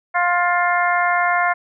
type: harmonic tone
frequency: 352.1 Hz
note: F4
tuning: 14 cents sharp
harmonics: 2 / 3 / 4 / 5 / 6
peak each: -19 / -21 / -22 / -23 / -24 dBFS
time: 0.14-1.54 s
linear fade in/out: 20 ms
effects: none